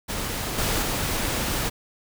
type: noise with level steps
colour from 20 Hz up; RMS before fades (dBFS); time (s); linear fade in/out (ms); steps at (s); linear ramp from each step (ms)
pink; -29 / -24 / -26; 0.08-1.7; 20; 0.58 / 0.82; 5
effects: none